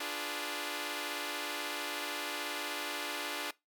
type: chord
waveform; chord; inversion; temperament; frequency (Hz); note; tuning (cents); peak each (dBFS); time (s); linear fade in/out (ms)
5% pulse; D diminished seventh; none; equal; 293.7 / 349.2 / 415.3 / 493.9; D4 / F4 / Ab4 / Cb5; 0 / 0 / 0 / 0; -28 / -31 / -31 / -33; 0-3.51; 5
effects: noise-tail reverb RT60 0.2 s tail -21 dB re dry